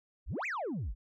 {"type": "exponential two-way sweep", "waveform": "sine", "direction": "up then down", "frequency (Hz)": [36.71, 2637, 36.71], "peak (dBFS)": -31, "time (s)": [0.26, 0.95], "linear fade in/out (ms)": 50, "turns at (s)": 0.46, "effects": ["tanh soft clip ceiling -32 dBFS"]}